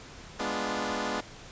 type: chord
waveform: 10% pulse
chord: G# diminished seventh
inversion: none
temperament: equal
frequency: 207.7 / 246.9 / 293.7 / 349.2 Hz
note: G#3 / B3 / D4 / F4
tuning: 0 / 0 / 0 / 0 cents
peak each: -26 / -26 / -27 / -30 dBFS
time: 0.39-1.21 s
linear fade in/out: 10 ms
effects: pink hiss -47 dBFS RMS until 1.51 s + resampled to 16000 Hz